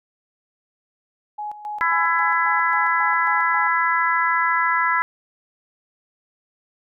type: tone with tremolo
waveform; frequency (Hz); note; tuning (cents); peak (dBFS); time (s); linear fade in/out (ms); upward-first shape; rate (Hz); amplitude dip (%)
sine; 839; G#5; +17; -26; 1.38-3.68; 10; square; 3.7; 70
type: harmonic tone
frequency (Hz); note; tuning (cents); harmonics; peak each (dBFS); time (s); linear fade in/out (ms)
334; E4; +23; 3 / 4 / 5 / 6; -21 / -22 / -23 / -24; 1.81-5.02; 0
effects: none